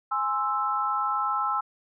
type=chord; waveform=sine; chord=Ab augmented; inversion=none; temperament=equal; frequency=830.6 / 1046.5 / 1318.5 Hz; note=Ab5 / C6 / E6; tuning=0 / 0 / 0 cents; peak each=-30 / -30 / -26 dBFS; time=0.11-1.61 s; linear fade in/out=10 ms; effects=none